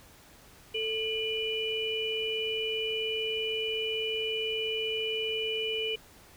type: tone cluster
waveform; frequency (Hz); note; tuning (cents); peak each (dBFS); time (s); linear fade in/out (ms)
sine; 442.2 / 2415 / 2965; A4 / D7 / F#7; +9 / +48 / +3; -33 / -36 / -32; 0.74-5.96; 10
effects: pink hiss -55 dBFS RMS until 6.36 s